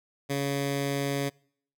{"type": "tone with notch filter", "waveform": "10% pulse", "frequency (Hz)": 140, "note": "C#3", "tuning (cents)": 18, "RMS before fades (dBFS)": -29, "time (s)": [0.29, 1.3], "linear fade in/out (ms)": 20, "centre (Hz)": 870, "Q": 2, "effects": ["noise-tail reverb RT60 0.6 s tail -26 dB re dry"]}